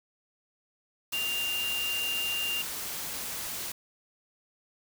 sine tone in noise, 2794 Hz, F7, in tune, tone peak -29 dBFS, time 1.13-2.62 s, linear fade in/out 5 ms, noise white, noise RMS -36 dBFS, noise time 1.12-3.72 s, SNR +4 dB, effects none

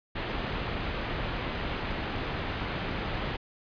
pink low-pass noise, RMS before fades -33 dBFS, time 0.15-3.37 s, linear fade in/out 10 ms, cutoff 3500 Hz, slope 24 dB/octave, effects resampled to 11025 Hz

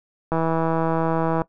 click train, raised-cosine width 1 ms, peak -9 dBFS, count 180, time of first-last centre 0.32-1.418 s, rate 163 Hz, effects noise-tail reverb RT60 0.1 s tail -19 dB re dry

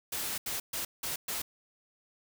white noise bursts at uneven times, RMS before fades -35 dBFS, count 5, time 0.12-0.38 / 0.46-0.6 / 0.73-0.85 / 1.03-1.16 / 1.28-1.42 s, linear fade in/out 5 ms, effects none

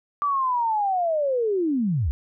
sine linear sweep, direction down, 1174.7 to 56.8 Hz, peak -20 dBFS, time 0.22-2.11 s, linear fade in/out 0 ms, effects none

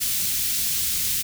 white band-stop noise, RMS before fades -24 dBFS, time 0-1.23 s, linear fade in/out 20 ms, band 180 to 2900 Hz, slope 12 dB/octave, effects none

